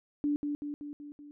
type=tone with echo; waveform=sine; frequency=291.9 Hz; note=D4; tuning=10 cents flat; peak=-26 dBFS; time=0.24-0.36 s; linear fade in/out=0 ms; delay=190 ms; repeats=5; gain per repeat=-4 dB; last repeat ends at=1.31 s; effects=none